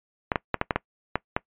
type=clicks; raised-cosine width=0.5 ms; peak=-7 dBFS; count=8; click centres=0.318 / 0.358 / 0.543 / 0.614 / 0.708 / 0.76 / 1.156 / 1.365 s; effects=noise-tail reverb RT60 0.1 s tail -22 dB re dry + resampled to 8000 Hz